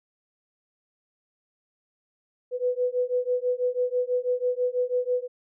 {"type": "beating tone pair", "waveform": "sine", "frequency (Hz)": [493.9, 500], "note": ["B4", "B4"], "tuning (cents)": [0, 21], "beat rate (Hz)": 6.1, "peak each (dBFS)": -26, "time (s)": [2.51, 5.28], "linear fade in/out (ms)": 50, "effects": []}